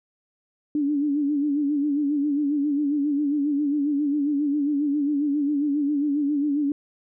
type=tone with vibrato; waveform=sine; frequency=289.5 Hz; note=D4; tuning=25 cents flat; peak=-20 dBFS; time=0.75-6.72 s; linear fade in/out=2 ms; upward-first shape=sine; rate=7.4 Hz; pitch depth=71 cents each way; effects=none